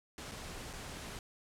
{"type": "noise with dropouts", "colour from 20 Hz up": "pink", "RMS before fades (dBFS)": -45, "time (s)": [0.18, 1.19], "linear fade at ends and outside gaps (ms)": 1, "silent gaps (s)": [[0.314, 0.318], [0.731, 0.735]], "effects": ["low-pass 10000 Hz 12 dB/octave"]}